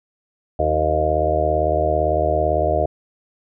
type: harmonic tone with a mistuned harmonic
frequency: 77.8 Hz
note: D#2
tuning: in tune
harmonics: 1 / 2 / 4 / 5 / 6 / 7 / 8 / 9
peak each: -23 / -31 / -29 / -27 / -26 / -28 / -20 / -22 dBFS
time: 0.59-2.86 s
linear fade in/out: 5 ms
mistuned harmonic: 4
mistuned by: +20 cents
effects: none